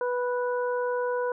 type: harmonic tone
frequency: 492.5 Hz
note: B4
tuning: 5 cents flat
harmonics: 1 / 2 / 3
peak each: -26 / -32 / -36 dBFS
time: 0.01-1.32 s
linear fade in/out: 2 ms
effects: none